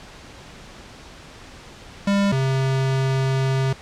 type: tone pair in turn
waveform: square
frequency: 199.9 / 133.42 Hz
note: G3 / C3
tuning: +34 / +34 cents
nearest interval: perfect fifth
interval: 700 cents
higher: first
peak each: -17 / -19 dBFS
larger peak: first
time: 2.07-2.32 / 2.32-3.73 s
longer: second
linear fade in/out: 5 ms
effects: pink hiss -42 dBFS RMS until 3.81 s + low-pass 6000 Hz 12 dB/octave